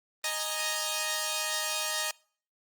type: chord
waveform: 5% pulse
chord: D# suspended fourth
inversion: none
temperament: equal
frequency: 622.3 / 830.6 / 932.3 Hz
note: D#5 / G#5 / A#5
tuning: 0 / 0 / 0 cents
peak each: -21 / -25 / -22 dBFS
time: 0.24-2.11 s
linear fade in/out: 2 ms
effects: noise-tail reverb RT60 0.5 s tail -25 dB re dry + Opus 32 kbps

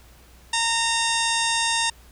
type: harmonic tone with a mistuned harmonic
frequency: 919 Hz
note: A#5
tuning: 25 cents flat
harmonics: 1 / 2 / 3 / 4 / 5 / 6 / 7 / 8 / 9 / 10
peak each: -26 / -28 / -29 / -26 / -33 / -31 / -32 / -35 / -33 / -33 dBFS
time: 0.53-1.9 s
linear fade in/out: 5 ms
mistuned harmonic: 5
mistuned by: +77 cents
effects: added 60 Hz sine -50 dBFS peak until 2.11 s + pink hiss -53 dBFS RMS until 2.11 s

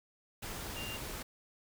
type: tone in noise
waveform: sine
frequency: 2794 Hz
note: F7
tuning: in tune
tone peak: -42 dBFS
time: 0.76-0.97 s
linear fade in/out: 10 ms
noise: pink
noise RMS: -42 dBFS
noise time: 0.42-1.23 s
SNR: -3 dB
effects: none

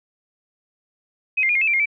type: tone with pitch steps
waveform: sine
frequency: 2527 / 2106 / 2427 / 2132 / 2605 / 2355 / 2134 / 2317 Hz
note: D#7 / C7 / D#7 / C7 / E7 / D7 / C7 / D7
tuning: +26 / +11 / -44 / +32 / -21 / +4 / +34 / -24 cents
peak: -16 dBFS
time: 1.37-1.858 s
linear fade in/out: 10 ms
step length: 61 ms
effects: none

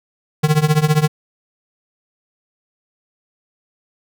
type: tone with tremolo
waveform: square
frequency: 152.8 Hz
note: D#3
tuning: 31 cents flat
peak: -9 dBFS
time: 0.43-1.08 s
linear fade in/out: 10 ms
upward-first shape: triangle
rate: 15 Hz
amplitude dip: 95%
effects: none

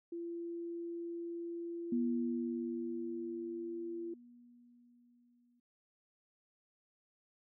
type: tone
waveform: sine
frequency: 340.4 Hz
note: F4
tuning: 44 cents flat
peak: -39 dBFS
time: 0.12-4.14 s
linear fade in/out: 5 ms
type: tone with exponential decay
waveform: sine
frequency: 241.5 Hz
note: B3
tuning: 39 cents flat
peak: -30 dBFS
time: 1.92-5.6 s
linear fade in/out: 5 ms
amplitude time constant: 800 ms
effects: none

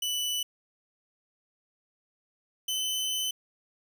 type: tone pair in turn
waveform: sawtooth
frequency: 2976 / 3037 Hz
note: F#7 / F#7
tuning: +9 / +44 cents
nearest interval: unison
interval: 35 cents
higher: second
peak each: -25 dBFS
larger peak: neither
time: 0.02-0.43 / 2.68-3.31 s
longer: second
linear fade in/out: 5 ms
effects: none

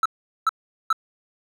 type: tone bursts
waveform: triangle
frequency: 1318.5 Hz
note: E6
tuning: in tune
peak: -14 dBFS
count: 3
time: 0.03-0.928 s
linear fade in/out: 2 ms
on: 26 ms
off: 410 ms
effects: none

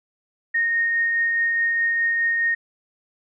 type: tone with tremolo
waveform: sine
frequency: 1852 Hz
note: A#6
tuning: 12 cents flat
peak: -17 dBFS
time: 0.54-2.55 s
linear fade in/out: 10 ms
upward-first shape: triangle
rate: 4.8 Hz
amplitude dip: 25%
effects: none

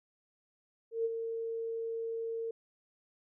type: tone with ADSR envelope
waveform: sine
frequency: 455.6 Hz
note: A#4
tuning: 40 cents flat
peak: -27 dBFS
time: 0.91-2.51 s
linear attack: 140 ms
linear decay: 30 ms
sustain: -7 dB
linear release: 4 ms
effects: none

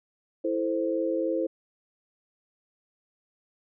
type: chord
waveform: sine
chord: A minor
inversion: second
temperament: equal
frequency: 329.6 / 440 / 523.3 Hz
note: E4 / A4 / C5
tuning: 0 / 0 / 0 cents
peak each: -28 / -32 / -28 dBFS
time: 0.44-1.47 s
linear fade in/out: 10 ms
effects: none

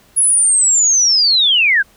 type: linear sweep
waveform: sine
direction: down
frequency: 10548 to 1497 Hz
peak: -9 dBFS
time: 0.16-1.83 s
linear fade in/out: 20 ms
effects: pink hiss -50 dBFS RMS until 1.96 s

